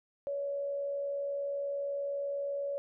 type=tone with frequency modulation; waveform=sine; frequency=564 Hz; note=C#5; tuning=30 cents sharp; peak=-32 dBFS; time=0.27-2.78 s; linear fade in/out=0 ms; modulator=71.7 Hz; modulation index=0.22; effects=none